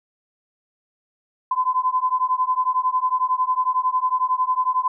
sine beating tone pair, 1013 / 1024 Hz, B5 / C6, +44 / -38 cents, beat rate 11 Hz, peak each -21 dBFS, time 1.51-4.88 s, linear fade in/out 5 ms, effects none

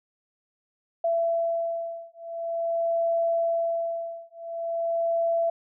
sine beating tone pair, 670 / 670.46 Hz, E5 / E5, +28 / +29 cents, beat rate 0.46 Hz, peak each -27 dBFS, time 1.04-5.5 s, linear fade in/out 5 ms, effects none

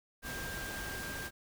sine tone in noise, 1593 Hz, G6, 27 cents sharp, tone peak -42 dBFS, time 0.22-1.31 s, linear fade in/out 50 ms, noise pink, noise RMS -42 dBFS, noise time 0.22-1.31 s, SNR -3 dB, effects none

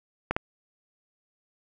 clicks, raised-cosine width 0.5 ms, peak -10 dBFS, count 2, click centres 0.31 / 0.365 s, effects none

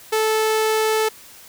sawtooth tone, 437 Hz, A4, 12 cents flat, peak -13 dBFS, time 0.12-1.09 s, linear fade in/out 10 ms, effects white hiss -44 dBFS RMS until 1.48 s

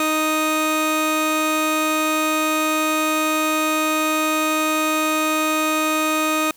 25% pulse tone pair together, 311.1 / 1244.5 Hz, D#4 / D#6, 0 / 0 cents, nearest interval 2 octaves, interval 2400 cents, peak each -17 dBFS, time 0-6.51 s, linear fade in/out 2 ms, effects white hiss -52 dBFS RMS until 6.56 s

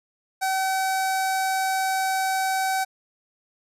sawtooth tone with notch filter, 763 Hz, G5, 47 cents flat, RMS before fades -24 dBFS, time 0.41-2.85 s, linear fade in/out 20 ms, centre 3000 Hz, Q 1.8, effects resampled to 32000 Hz

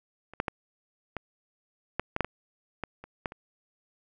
clicks, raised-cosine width 0.5 ms, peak -30 / -11 / -14 / -18 / -12 / -13 / -9 / -18 / -17 / -28 / -15 / -27 dBFS, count 12, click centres 0.336 / 0.401 / 0.482 / 1.167 / 1.996 / 2.164 / 2.207 / 2.246 / 2.837 / 3.04 / 3.258 / 3.321 s, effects none

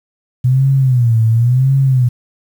sine tone with vibrato, 123.47 Hz, B2, in tune, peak -8 dBFS, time 0.44-2.09 s, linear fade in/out 10 ms, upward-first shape sine, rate 0.94 Hz, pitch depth 170 cents each way, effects 7-bit

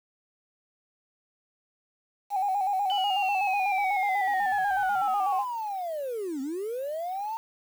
sine tone with vibrato, 784 Hz, G5, in tune, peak -23 dBFS, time 2.3-5.45 s, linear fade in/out 50 ms, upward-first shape square, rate 8.1 Hz, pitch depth 66 cents each way
sine linear two-way sweep, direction down then up, 3013 to 256.5 to 916 Hz, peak -29 dBFS, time 2.9-7.37 s, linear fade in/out 0 ms, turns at 6.41 s
effects tanh soft clip ceiling -18 dBFS + 8-bit

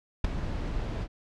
brown noise with ADSR envelope, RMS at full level -19 dBFS, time 0.24-1.08 s, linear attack 6 ms, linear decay 9 ms, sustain -13 dB, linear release 54 ms, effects low-pass 5000 Hz 12 dB/octave

